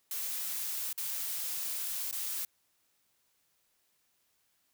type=noise with dropouts; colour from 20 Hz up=blue; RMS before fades=-36 dBFS; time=0.11-2.45 s; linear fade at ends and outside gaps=2 ms; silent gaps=0.929-0.977 / 2.112-2.126 s; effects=white hiss -74 dBFS RMS until 4.73 s